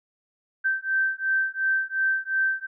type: beating tone pair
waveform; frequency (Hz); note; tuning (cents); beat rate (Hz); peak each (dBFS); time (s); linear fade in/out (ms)
sine; 1555 / 1557.8; G6 / G6; -14 / -11; 2.8; -25; 0.64-2.67; 20
effects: none